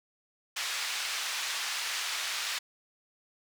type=band-pass noise; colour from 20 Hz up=white; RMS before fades=-34 dBFS; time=0.56-2.59 s; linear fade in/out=10 ms; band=1200 to 4800 Hz; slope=12 dB/octave; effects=none